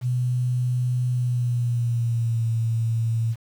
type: tone with pitch glide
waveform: sine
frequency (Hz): 124.3 to 113.98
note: B2 to A#2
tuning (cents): +12 to -38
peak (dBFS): -20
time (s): 0.01-3.36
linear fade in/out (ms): 50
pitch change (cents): -150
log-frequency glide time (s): 1.11-2.48
effects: 8-bit